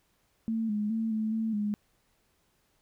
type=tone with pitch steps; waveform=sine; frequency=224.4 / 209.5 / 224 / 217.9 / 222.6 / 208 Hz; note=A3 / G#3 / A3 / A3 / A3 / G#3; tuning=+34 / +15 / +31 / -17 / +20 / +3 cents; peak=-27 dBFS; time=0.48-1.74 s; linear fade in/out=0 ms; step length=210 ms; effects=pink hiss -71 dBFS RMS until 2.81 s